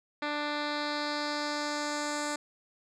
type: tone with low-pass filter sweep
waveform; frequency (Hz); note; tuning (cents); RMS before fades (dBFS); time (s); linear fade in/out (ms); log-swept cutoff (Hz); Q
10% pulse; 295.3; D4; +10; -33; 0.22-2.36; 5; 3200 to 7900; 2.3
effects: none